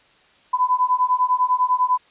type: beating tone pair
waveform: sine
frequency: 998 / 1008 Hz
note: B5 / B5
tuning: +18 / +35 cents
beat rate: 10 Hz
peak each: -19 dBFS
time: 0.53-1.98 s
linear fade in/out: 10 ms
effects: white hiss -55 dBFS RMS until 2.1 s + resampled to 8000 Hz